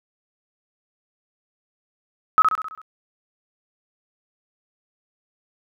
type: tone with echo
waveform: sine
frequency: 1280 Hz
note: D#6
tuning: 49 cents sharp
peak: -9 dBFS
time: 2.38-2.42 s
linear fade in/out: 0 ms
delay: 66 ms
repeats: 6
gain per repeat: -5 dB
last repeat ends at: 2.816 s
effects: none